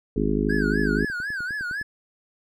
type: harmonic tone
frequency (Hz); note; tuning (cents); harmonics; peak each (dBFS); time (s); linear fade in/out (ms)
51.91; G#1; 0; 1 / 3 / 4 / 5 / 6 / 7 / 8; -28 / -29 / -27 / -26 / -29 / -30 / -28; 0.16-1.05; 5
type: tone with vibrato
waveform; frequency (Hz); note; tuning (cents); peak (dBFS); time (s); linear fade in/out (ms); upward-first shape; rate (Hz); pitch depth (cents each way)
triangle; 1568; G6; 0; -25; 0.49-1.83; 10; sine; 4; 160
type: click train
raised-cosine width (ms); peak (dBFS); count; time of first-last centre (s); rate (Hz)
3; -28; 8; 1.1-1.814; 9.81
effects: none